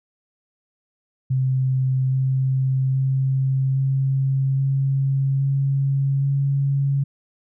sine tone with pitch steps, 130.81 / 132.1 / 133.4 / 134.72 / 136.05 / 137.39 / 138.75 Hz, C3 / C3 / C3 / C#3 / C#3 / C#3 / C#3, 0 / +17 / +34 / -49 / -32 / -15 / +2 cents, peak -17 dBFS, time 1.3-7.04 s, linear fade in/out 10 ms, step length 820 ms, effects none

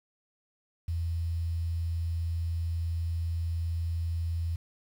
sine tone with quantisation, 83.8 Hz, E2, 29 cents sharp, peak -28 dBFS, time 0.88-4.56 s, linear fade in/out 5 ms, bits 9, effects none

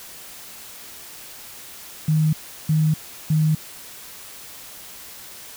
sine tone bursts, 155.56 Hz, D#3, in tune, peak -15 dBFS, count 3, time 2.08-3.55 s, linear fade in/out 5 ms, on 250 ms, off 360 ms, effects white hiss -40 dBFS RMS until 5.56 s

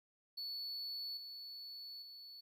triangle tone with level steps, 4435 Hz, C#8, in tune, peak -40 / -46 / -50 dBFS, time 0.37-2.41 s, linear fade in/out 10 ms, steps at 1.17 / 2.02 s, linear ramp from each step 2 ms, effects 13-bit

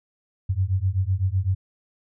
sine beating tone pair, 90.9 / 98.8 Hz, F#2 / G2, -30 / +14 cents, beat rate 7.9 Hz, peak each -23 / -23 dBFS, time 0.49-1.55 s, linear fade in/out 10 ms, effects none

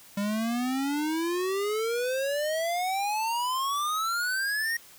square exponential sweep, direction up, 198.8 to 1882 Hz, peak -27 dBFS, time 0.17-4.77 s, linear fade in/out 5 ms, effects white hiss -52 dBFS RMS until 4.98 s

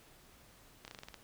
slowing click train, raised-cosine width 0.2 ms, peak -29 dBFS, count 8, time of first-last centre 0.85-1.143 s, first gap 29 ms, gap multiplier 1.12, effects pink hiss -61 dBFS RMS until 1.23 s

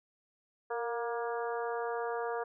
harmonic tone with a mistuned harmonic, 236.4 Hz, A#3, 24 cents sharp, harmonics 2 / 3 / 4 / 5 / 6 / 7, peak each -35 / -39 / -41 / -43 / -45 / -46 dBFS, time 0.7-2.44 s, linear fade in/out 10 ms, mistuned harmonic 2, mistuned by -26 cents, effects none

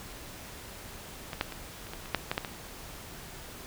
clicks, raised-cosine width 0.3 ms, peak -19 / -11 / -23 / -30 / -23 / -28 / -9 / -13 / -12 / -19 dBFS, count 10, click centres 1.332 / 1.411 / 1.523 / 1.869 / 1.935 / 2.058 / 2.147 / 2.315 / 2.379 / 2.448 s, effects pink hiss -45 dBFS RMS until 3.66 s

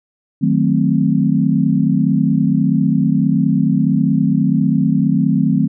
sine chord, D# diminished seventh, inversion none, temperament equal, 155.56 / 185 / 220 / 261.6 Hz, D#3 / F#3 / A3 / C4, 0 / 0 / 0 / 0 cents, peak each -17 dBFS, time 0.41-5.68 s, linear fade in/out 20 ms, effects none

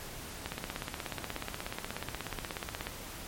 click train, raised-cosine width 0.3 ms, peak -19 dBFS, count 41, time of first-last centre 0.46-2.87 s, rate 16.6 Hz, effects pink hiss -44 dBFS RMS until 3.27 s + MP3 64 kbps

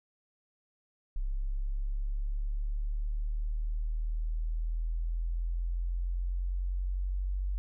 sine exponential sweep, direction up, 33.49 to 47.65 Hz, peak -29 dBFS, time 1.16-7.58 s, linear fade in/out 0 ms, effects none

